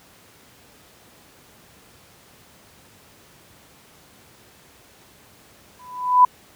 sine tone with exponential growth, 996 Hz, B5, 14 cents sharp, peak -6 dBFS, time 5.79-6.25 s, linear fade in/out 5 ms, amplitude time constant 100 ms, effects pink hiss -51 dBFS RMS until 6.55 s + high-pass 80 Hz 12 dB/octave

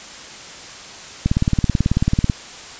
click train, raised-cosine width 5 ms, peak -3 dBFS, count 20, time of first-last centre 1.26-2.298 s, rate 18.3 Hz, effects white hiss -36 dBFS RMS until 2.79 s + resampled to 16000 Hz

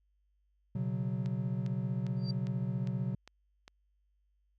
triangle chord, B suspended second, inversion none, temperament just, 123.47 / 138.9 / 185.21 Hz, B2 / C#3 / F#3, 0 / +4 / +2 cents, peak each -33 / -35 / -34 dBFS, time 0.75-3.15 s, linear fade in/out 5 ms
click train, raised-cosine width 0.2 ms, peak -32 dBFS, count 7, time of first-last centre 1.26-3.679 s, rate 2.48 Hz
sine tone with exponential growth, 4675 Hz, D8, 9 cents flat, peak -37 dBFS, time 2.16-2.31 s, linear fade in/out 5 ms, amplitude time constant 31 ms
effects added 50 Hz sine -70 dBFS peak until 4.58 s

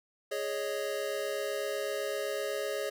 square chord, Ab suspended fourth, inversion none, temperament equal, 415.3 / 554.4 / 622.3 Hz, Ab4 / Db5 / Eb5, 0 / 0 / 0 cents, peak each -37 / -36 / -39 dBFS, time 0.31-2.9 s, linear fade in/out 10 ms, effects none

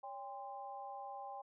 sine tone with amplitude modulation, 801 Hz, G5, 37 cents sharp, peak -40 dBFS, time 0.03-1.42 s, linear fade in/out 10 ms, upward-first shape sine, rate 238 Hz, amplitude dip 95%, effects none

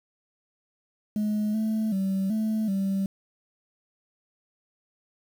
sine tone with pitch steps, 211.4 / 218.5 / 192.4 / 217.9 / 194.4 Hz, G#3 / A3 / G3 / A3 / G3, +31 / -12 / -32 / -17 / -14 cents, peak -21 dBFS, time 1.16-3.06 s, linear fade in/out 2 ms, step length 380 ms, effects tanh soft clip ceiling -22 dBFS + 8-bit

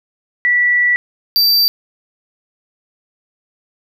sine / square tone pair in turn, 1955 / 4666 Hz, B6 / D8, -18 / -12 cents, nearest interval octave + minor third, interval 1506 cents, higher second, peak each -10 dBFS, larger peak neither, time 0.45-0.96 / 1.36-1.68 s, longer first, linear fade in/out 0 ms, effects none

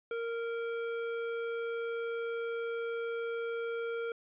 square tone with band-pass filter, 463.4 Hz, A#4, 10 cents flat, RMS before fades -36 dBFS, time 0.11-4.12 s, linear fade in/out 2 ms, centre 940 Hz, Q 0.6, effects resampled to 8000 Hz

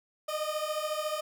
30% pulse beating tone pair, 606 / 620 Hz, D#5 / D#5, -46 / -6 cents, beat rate 14 Hz, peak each -31 dBFS, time 0.28-1.21 s, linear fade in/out 10 ms, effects none

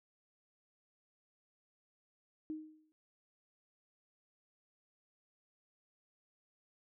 sine tone with exponential decay, 311.1 Hz, D#4, in tune, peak -36 dBFS, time 2.5-2.92 s, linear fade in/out 0 ms, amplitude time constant 91 ms, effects none

